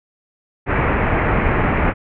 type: low-pass noise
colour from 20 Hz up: pink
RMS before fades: -17 dBFS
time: 0.66-1.94 s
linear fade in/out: 50 ms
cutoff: 2400 Hz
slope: 48 dB/octave
effects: none